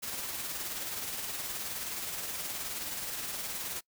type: noise with tremolo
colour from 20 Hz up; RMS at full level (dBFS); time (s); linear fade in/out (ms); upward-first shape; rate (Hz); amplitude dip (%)
white; -36; 0.02-3.81; 20; sine; 19; 35
effects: noise-tail reverb RT60 0.1 s tail -24 dB re dry